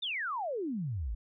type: exponential sweep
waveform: sine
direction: down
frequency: 3729 to 48 Hz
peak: -32 dBFS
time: 0.02-1.15 s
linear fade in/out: 10 ms
effects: none